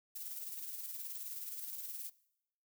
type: noise with tremolo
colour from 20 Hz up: violet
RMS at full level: -43 dBFS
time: 0.15-2.1 s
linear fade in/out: 10 ms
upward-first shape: square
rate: 19 Hz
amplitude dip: 35%
effects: noise-tail reverb RT60 0.8 s tail -21 dB re dry